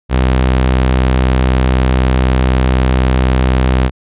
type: tone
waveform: sawtooth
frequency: 64 Hz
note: C2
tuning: 38 cents flat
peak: -5 dBFS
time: 0.09-3.91 s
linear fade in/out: 50 ms
effects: resampled to 8000 Hz